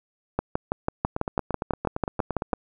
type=two click trains; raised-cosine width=1 ms; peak=-9 / -13 dBFS; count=14 / 14; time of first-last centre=0.39-2.532 / 1.05-2.536 s; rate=6.07 / 8.75 Hz; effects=none